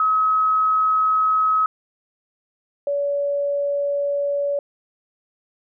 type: tone pair in turn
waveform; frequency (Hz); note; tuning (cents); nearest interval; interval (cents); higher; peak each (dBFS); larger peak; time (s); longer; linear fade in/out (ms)
sine; 1278 / 569.3; D#6 / C#5; +46 / +46; octave + major second; 1400; first; -15 / -19; first; 0-1.66 / 2.87-4.59; second; 2
effects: none